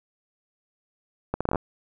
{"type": "accelerating click train", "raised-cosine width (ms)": 1, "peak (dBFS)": -11, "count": 8, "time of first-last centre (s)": [1.34, 1.557], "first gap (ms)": 66, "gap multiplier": 0.73, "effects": []}